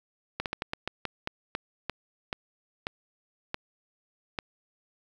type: slowing click train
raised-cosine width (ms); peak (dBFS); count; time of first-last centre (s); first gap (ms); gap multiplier
0.3; -14; 14; 0.4-4.388; 58; 1.25
effects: 8-bit